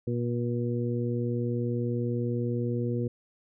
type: harmonic tone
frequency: 120 Hz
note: B2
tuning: 49 cents flat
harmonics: 1 / 2 / 3 / 4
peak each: -29 / -32 / -34 / -35 dBFS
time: 0.07-3.08 s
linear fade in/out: 5 ms
effects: none